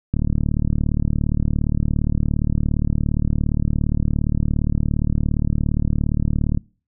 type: click train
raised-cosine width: 5 ms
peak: -7 dBFS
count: 241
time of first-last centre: 0.14-6.574 s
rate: 37.3 Hz
effects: noise-tail reverb RT60 0.4 s tail -26 dB re dry